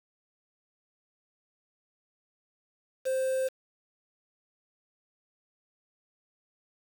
triangle tone with quantisation, 523.3 Hz, C5, in tune, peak -24 dBFS, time 3.05-3.49 s, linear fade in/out 20 ms, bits 7, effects none

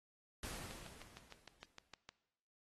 pink noise with exponential decay, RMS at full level -45 dBFS, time 0.43-1.95 s, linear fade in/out 2 ms, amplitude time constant 330 ms
click train, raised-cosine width 0.2 ms, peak -34 dBFS, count 10, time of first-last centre 0.71-2.09 s, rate 6.52 Hz
effects noise-tail reverb RT60 0.9 s tail -19 dB re dry + AAC 32 kbps

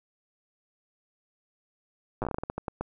slowing click train, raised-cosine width 1 ms, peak -17 dBFS, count 14, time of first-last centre 2.22-2.81 s, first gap 8 ms, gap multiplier 1.26, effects none

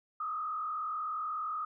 sine tone with frequency modulation, 1244.5 Hz, D#6, in tune, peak -33 dBFS, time 0.2-1.65 s, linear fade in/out 5 ms, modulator 43.5 Hz, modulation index 1, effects none

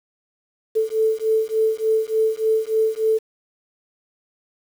sine beating tone pair, 438.7 / 442.1 Hz, A4 / A4, -5 / +8 cents, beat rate 3.4 Hz, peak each -20 dBFS, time 0.75-3.19 s, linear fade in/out 20 ms, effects 7-bit

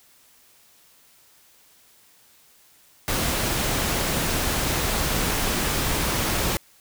pink noise, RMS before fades -24 dBFS, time 3.08-6.57 s, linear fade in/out 0 ms, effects white hiss -56 dBFS RMS until 6.8 s

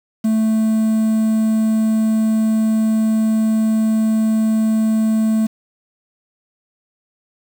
triangle tone with quantisation, 220 Hz, A3, in tune, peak -11 dBFS, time 0.24-5.47 s, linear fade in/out 10 ms, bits 6, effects none

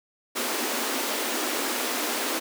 pink high-pass noise, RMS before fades -28 dBFS, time 0.35-2.4 s, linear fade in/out 20 ms, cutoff 230 Hz, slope 96 dB/octave, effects none

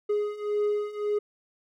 triangle beating tone pair, 415.1 / 416.9 Hz, G#4 / G#4, -1 / +7 cents, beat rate 1.8 Hz, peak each -28 / -25 dBFS, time 0.09-1.19 s, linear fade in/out 10 ms, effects none

